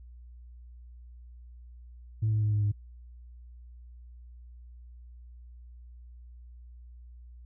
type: tone with pitch steps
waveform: sine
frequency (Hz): 109 / 107.5 / 106.02 / 104.56 / 103.12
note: A2 / A2 / G#2 / G#2 / G#2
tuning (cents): -16 / -40 / +36 / +12 / -12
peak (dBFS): -22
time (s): 2.22-2.72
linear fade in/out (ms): 10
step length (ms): 100
effects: tanh soft clip ceiling -21 dBFS + added 60 Hz sine -46 dBFS peak until 7.45 s